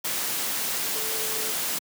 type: tone in noise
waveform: sine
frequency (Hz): 440.1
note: A4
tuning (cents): 0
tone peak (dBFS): -37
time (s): 0.95-1.52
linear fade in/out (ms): 10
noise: white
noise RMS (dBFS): -28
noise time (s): 0.04-1.79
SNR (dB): -12
effects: high-pass 150 Hz 12 dB/octave